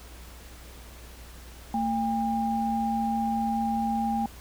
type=tone pair together; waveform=sine; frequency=225.6 / 803.9 Hz; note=A3 / G5; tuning=+44 / +43 cents; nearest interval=octave + minor seventh; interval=2199 cents; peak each=-27 dBFS; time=1.74-4.26 s; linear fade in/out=2 ms; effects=added 60 Hz sine -45 dBFS peak until 4.4 s + pink hiss -49 dBFS RMS until 4.4 s